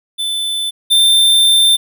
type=tone pair in turn; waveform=square; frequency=3520 / 3577 Hz; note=A7 / A7; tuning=0 / +28 cents; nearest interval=unison; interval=28 cents; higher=second; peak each=-17 / -8 dBFS; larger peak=second; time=0.18-0.71 / 0.9-1.77 s; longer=second; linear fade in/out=20 ms; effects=none